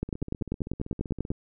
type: two click trains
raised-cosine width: 3 ms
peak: -24 / -15 dBFS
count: 20 / 14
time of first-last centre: 0.09-1.316 / 0.03-1.305 s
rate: 15.5 / 10.2 Hz
effects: none